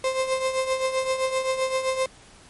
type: tone with tremolo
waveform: 35% pulse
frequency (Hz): 523.3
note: C5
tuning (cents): 0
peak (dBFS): -18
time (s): 0.04-2.06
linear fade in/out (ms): 2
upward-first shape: triangle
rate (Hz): 7.7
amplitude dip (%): 70
effects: pink hiss -50 dBFS RMS until 2.49 s + MP3 48 kbps